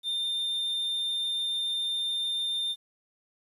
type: tone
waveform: triangle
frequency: 3607 Hz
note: A7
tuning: 42 cents sharp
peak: -26 dBFS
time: 0.03-2.76 s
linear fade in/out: 50 ms
effects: resampled to 32000 Hz + 10-bit